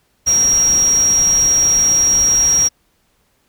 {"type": "tone in noise", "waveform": "sine", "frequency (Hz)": 5650, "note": "F8", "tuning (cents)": 19, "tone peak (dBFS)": -10, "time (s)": [0.26, 2.69], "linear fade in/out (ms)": 20, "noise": "pink", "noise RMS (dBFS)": -27, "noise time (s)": [0.26, 2.69], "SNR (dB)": 14, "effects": ["pink hiss -61 dBFS RMS until 3.48 s"]}